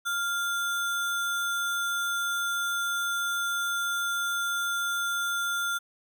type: tone with sample-and-hold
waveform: sine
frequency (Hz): 1396.9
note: F6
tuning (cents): 0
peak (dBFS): -26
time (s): 0.05-5.79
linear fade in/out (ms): 20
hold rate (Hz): 4900
effects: none